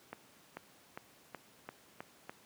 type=accelerating click train; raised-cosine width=0.5 ms; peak=-27 dBFS; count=7; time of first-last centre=0.13-2.295 s; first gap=440 ms; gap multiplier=0.92; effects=pink hiss -62 dBFS RMS until 2.45 s + high-pass 150 Hz 12 dB/octave